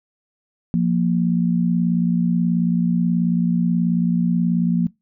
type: tone pair together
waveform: sine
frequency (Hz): 174.61 / 233.1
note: F3 / A#3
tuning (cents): 0 / 0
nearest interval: perfect fourth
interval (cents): 500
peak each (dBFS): -17 / -20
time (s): 0.74-4.87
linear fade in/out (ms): 0
effects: noise-tail reverb RT60 0.2 s tail -23 dB re dry